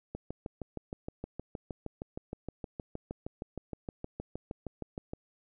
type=click train; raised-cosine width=2 ms; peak=-24 dBFS; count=33; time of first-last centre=0.15-5.134 s; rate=6.42 Hz; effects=none